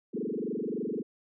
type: tone with frequency modulation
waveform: sine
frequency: 330.5 Hz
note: E4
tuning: 5 cents sharp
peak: -30 dBFS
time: 0.13-1.03 s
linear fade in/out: 20 ms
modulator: 23.4 Hz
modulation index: 5.5
effects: none